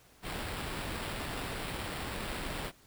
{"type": "noise with sample-and-hold", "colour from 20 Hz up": "pink", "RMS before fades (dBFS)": -38, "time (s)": [0.22, 2.72], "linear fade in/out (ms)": 50, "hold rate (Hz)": 6300, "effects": ["pink hiss -61 dBFS RMS until 2.86 s"]}